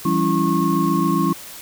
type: tone cluster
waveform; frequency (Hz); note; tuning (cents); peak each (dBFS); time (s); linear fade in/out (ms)
sine; 168.3 / 196 / 277.1 / 331.2 / 1088; E3 / G3 / C#4 / E4 / C#6; +36 / 0 / -1 / +8 / -33; -22; 0.05-1.33; 5
effects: white hiss -37 dBFS RMS until 1.61 s